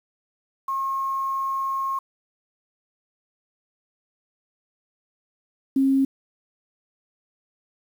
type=tone pair in turn; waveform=sine; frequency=1079 / 269.8 Hz; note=C#6 / C#4; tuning=-47 / -47 cents; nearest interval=2 octaves; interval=2400 cents; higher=first; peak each=-23 / -16 dBFS; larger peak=second; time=0.68-1.99 / 5.76-6.05 s; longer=first; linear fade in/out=5 ms; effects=8-bit